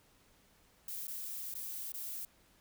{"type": "noise with dropouts", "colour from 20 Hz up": "violet", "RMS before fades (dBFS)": -42, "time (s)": [0.88, 2.25], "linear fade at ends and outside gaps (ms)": 2, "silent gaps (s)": [[1.07, 1.08], [1.541, 1.552], [1.921, 1.94]], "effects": ["pink hiss -67 dBFS RMS until 2.6 s"]}